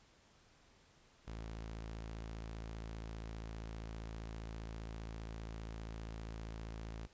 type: tone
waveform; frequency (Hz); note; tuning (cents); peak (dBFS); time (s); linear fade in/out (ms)
sawtooth; 55.1; A1; +3; -40; 1.27-7.07; 10
effects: pink hiss -67 dBFS RMS until 7.13 s + resampled to 16000 Hz